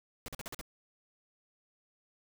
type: noise bursts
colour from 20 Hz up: pink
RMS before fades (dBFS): -42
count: 6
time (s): 0.26-0.612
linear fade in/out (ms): 0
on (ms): 22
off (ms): 44
effects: none